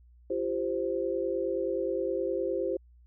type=chord; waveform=sine; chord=F suspended second; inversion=none; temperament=equal with one note detuned; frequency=342.4 / 392 / 523.3 Hz; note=F4 / G4 / C5; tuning=-34 / 0 / 0 cents; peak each=-33 / -32 / -31 dBFS; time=0.3-2.77 s; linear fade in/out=5 ms; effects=added 60 Hz sine -54 dBFS peak until 3.06 s